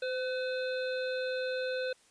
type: harmonic tone with a mistuned harmonic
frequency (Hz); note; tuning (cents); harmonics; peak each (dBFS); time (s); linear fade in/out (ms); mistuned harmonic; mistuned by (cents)
513; C5; -34; 1 / 3 / 5 / 7 / 8; -32 / -39 / -45 / -47 / -46; 0.02-1.93; 5; 3; -34
effects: white hiss -64 dBFS RMS until 2.1 s + resampled to 22050 Hz